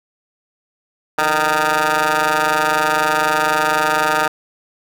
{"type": "ring-modulated tone", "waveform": "15% pulse", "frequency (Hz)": 156, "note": "D#3", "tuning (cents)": 5, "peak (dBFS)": -5, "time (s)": [1.18, 4.28], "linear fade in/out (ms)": 5, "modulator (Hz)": 1080, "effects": []}